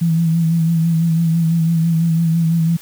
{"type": "tone with vibrato", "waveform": "sine", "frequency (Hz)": 164.9, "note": "E3", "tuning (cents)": 1, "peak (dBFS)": -12, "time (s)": [0.01, 2.77], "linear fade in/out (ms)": 10, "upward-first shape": "sine", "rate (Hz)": 6, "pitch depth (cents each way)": 39, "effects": ["white hiss -41 dBFS RMS until 2.81 s"]}